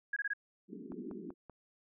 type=tone bursts; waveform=sine; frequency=1648 Hz; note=G#6; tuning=14 cents flat; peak=-32 dBFS; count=4; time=0.13-0.335 s; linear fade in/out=5 ms; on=34 ms; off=23 ms
type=band-pass noise; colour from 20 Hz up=pink; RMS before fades=-45 dBFS; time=0.68-1.34 s; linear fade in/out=50 ms; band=180 to 410 Hz; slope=96 dB/octave
type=click train; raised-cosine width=1 ms; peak=-36 dBFS; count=4; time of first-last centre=0.92-1.497 s; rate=5.2 Hz
effects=none